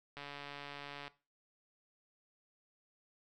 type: click train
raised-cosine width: 0.3 ms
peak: -30 dBFS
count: 131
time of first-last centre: 0.17-1.079 s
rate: 143 Hz
effects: noise-tail reverb RT60 0.3 s tail -17 dB re dry